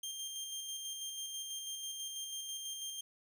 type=tone with tremolo; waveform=20% pulse; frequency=3185 Hz; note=G7; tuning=27 cents sharp; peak=-34 dBFS; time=0.03-3.01 s; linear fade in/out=5 ms; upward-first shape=square; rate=6.1 Hz; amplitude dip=30%; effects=12-bit